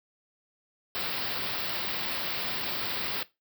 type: band-stop noise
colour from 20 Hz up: white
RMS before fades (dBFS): -32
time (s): 0.95-3.23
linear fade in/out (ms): 0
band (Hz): 5200 to 16000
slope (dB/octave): 96
effects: noise-tail reverb RT60 0.2 s tail -18 dB re dry + high-pass 80 Hz 12 dB/octave